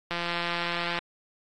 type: click train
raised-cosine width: 0.3 ms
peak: -14 dBFS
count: 152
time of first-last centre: 0.11-0.988 s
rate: 172 Hz
effects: AAC 32 kbps